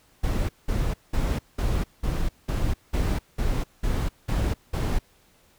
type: noise bursts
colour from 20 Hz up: brown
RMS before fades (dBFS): -24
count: 11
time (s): 0.23-4.99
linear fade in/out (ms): 10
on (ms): 260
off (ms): 190
effects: pink hiss -60 dBFS RMS until 5.58 s